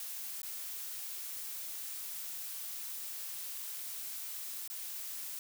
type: noise with dropouts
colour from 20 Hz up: blue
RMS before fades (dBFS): -42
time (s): 0-5.39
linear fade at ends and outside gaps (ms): 1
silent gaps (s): 0.418-0.431 / 4.677-4.7
effects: none

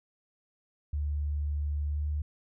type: tone with pitch glide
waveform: sine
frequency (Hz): 73.42 to 74.53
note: D2 to D2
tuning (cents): 0 to +26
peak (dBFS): -28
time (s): 0.93-2.22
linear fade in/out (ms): 5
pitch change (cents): +26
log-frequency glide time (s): 1.87-2.07
effects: none

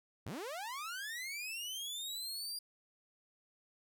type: linear sweep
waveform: sawtooth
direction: up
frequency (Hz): 70.1 to 4829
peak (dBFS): -37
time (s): 0.26-2.59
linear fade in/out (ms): 5
effects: none

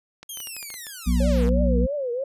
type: clicks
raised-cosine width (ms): 0.2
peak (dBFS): -23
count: 9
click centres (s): 0.23 / 0.373 / 0.403 / 0.472 / 0.566 / 0.628 / 0.703 / 0.741 / 0.868
type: linear sweep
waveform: 5% pulse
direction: down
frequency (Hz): 3286 to 75.9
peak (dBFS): -25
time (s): 0.29-1.5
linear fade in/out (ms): 5
type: harmonic tone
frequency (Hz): 60.5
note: B1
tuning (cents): -35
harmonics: 1 / 3 / 4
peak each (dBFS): -19 / -24 / -25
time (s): 1.06-1.87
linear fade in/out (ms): 20
type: tone with vibrato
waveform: sine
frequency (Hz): 529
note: C5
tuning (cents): +19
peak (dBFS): -24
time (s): 1.2-2.24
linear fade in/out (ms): 5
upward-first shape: triangle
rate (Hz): 3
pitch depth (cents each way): 220
effects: resampled to 32000 Hz

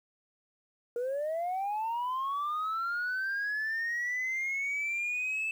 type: linear sweep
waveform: sine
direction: up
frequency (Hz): 468.7 to 2637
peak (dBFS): -28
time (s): 0.96-5.51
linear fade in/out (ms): 2
effects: tanh soft clip ceiling -28 dBFS + 10-bit

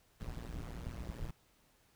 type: noise with amplitude modulation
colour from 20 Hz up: brown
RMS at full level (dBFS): -39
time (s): 0.2-1.31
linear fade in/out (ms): 5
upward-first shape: sine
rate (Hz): 117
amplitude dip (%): 95
effects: pink hiss -70 dBFS RMS until 1.95 s

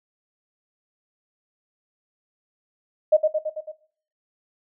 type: tone with echo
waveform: sine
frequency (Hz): 618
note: D#5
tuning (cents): -12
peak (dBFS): -11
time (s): 3.12-3.17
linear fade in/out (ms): 10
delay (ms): 110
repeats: 5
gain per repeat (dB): -4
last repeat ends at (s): 3.72
effects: noise-tail reverb RT60 0.5 s tail -17 dB re dry

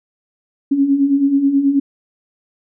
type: beating tone pair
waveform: sine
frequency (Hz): 270.7 / 280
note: C#4 / C#4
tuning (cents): -41 / +18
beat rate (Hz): 9.3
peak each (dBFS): -19 / -12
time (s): 0.71-1.8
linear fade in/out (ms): 10
effects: none

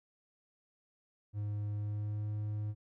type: tone with pitch glide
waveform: triangle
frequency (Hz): 103.9 to 105.41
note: G#2 to G#2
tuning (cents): +1 to +26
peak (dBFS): -32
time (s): 1.33-2.75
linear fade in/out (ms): 50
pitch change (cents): +25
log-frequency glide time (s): 1.74-2.29
effects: none

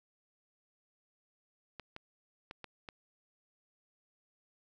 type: clicks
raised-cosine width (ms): 0.3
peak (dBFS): -28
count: 5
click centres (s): 1.797 / 1.964 / 2.511 / 2.643 / 2.888
effects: none

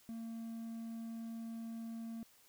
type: tone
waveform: triangle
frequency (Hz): 227.6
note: A#3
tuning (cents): -41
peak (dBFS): -40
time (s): 0.09-2.23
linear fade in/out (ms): 0
effects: white hiss -66 dBFS RMS until 2.48 s

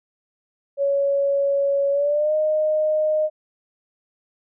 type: tone with pitch glide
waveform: sine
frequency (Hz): 559 to 616.7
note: C#5 to D#5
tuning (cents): +14 to -16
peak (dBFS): -17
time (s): 0.77-3.3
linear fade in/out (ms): 50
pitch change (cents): +170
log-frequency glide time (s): 1.91-2.34
effects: none

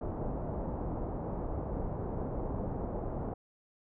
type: low-pass noise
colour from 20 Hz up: pink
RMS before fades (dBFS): -36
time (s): 0.01-3.34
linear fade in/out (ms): 5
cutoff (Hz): 860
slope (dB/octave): 24
effects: none

